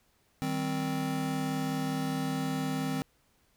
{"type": "chord", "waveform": "square", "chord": "C minor", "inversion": "first", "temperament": "just", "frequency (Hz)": [156.98, 196.22, 261.6], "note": ["Eb3", "G3", "C4"], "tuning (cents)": [16, 2, 0], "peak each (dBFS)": [-35, -39, -33], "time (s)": [0.42, 3.02], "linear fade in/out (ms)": 0, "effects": ["pink hiss -69 dBFS RMS until 3.56 s"]}